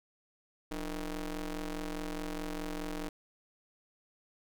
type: ring-modulated tone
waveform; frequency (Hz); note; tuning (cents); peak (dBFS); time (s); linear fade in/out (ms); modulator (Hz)
sawtooth; 160.4; E3; -47; -29; 0.71-3.09; 5; 138
effects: none